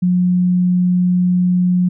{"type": "tone", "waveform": "sine", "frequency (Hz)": 179.9, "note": "F#3", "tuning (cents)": -48, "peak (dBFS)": -11, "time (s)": [0.02, 1.89], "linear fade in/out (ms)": 10, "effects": []}